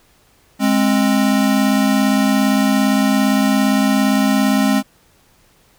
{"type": "tone pair together", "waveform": "square", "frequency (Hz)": [207.7, 265.2], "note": ["G#3", "C4"], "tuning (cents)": [0, 23], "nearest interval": "major third", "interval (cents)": 423, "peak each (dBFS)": -16, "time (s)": [0.59, 4.83], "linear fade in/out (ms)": 50, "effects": ["pink hiss -54 dBFS RMS until 5.78 s"]}